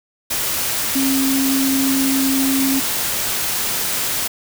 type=tone in noise; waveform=sine; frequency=269 Hz; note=C4; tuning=48 cents sharp; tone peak=-16 dBFS; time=0.95-2.8 s; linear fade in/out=10 ms; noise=white; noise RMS=-21 dBFS; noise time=0.3-4.28 s; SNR=+2 dB; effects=none